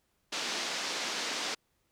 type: band-pass noise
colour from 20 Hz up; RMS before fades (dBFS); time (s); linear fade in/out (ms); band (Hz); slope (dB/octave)
white; -35; 0.32-1.55; 10; 210 to 5900; 24
effects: pink hiss -75 dBFS RMS until 1.91 s